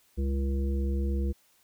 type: harmonic tone with a mistuned harmonic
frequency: 68.3 Hz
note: C#2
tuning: 25 cents flat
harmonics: 1 / 3 / 5 / 7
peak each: -26 / -35 / -38 / -42 dBFS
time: 0.17-1.33 s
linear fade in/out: 20 ms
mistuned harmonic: 3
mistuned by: -23 cents
effects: white hiss -65 dBFS RMS until 1.63 s